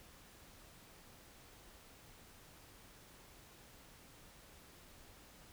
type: silence
effects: pink hiss -60 dBFS RMS until 5.52 s